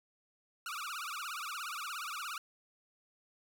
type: tone with vibrato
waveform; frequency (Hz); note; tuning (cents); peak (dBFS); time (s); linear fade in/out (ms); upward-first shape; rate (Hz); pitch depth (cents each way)
sawtooth; 1290; E6; -38; -35; 0.66-2.38; 2; triangle; 17; 260
effects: none